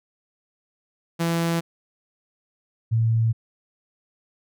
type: tone pair in turn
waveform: sawtooth / sine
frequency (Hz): 167.5 / 113.37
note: E3 / A#2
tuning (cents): +28 / -48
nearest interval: perfect fifth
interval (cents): 676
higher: first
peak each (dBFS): -17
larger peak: neither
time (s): 1.19-1.61 / 2.91-3.33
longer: neither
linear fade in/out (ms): 20
effects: none